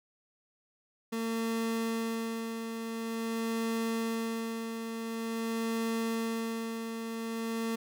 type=tone with tremolo; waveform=30% pulse; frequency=227 Hz; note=A#3; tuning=46 cents flat; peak=-27 dBFS; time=1.12-7.76 s; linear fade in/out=10 ms; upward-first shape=sine; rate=0.47 Hz; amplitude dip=50%; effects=none